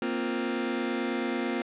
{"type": "chord", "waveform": "sawtooth", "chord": "Bb suspended second", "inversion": "none", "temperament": "just", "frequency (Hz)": [233.1, 262.2, 349.6], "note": ["Bb3", "C4", "F4"], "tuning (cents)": [0, 4, 2], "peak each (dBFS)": -28, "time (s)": [0.02, 1.62], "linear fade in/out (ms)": 2, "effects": ["resampled to 8000 Hz", "10-bit"]}